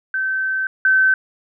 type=tone pair in turn; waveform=sine; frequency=1542 / 1536.5 Hz; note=G6 / G6; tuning=-29 / -35 cents; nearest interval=unison; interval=6 cents; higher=first; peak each=-18 / -11 dBFS; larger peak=second; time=0.14-0.67 / 0.85-1.14 s; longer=first; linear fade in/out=2 ms; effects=none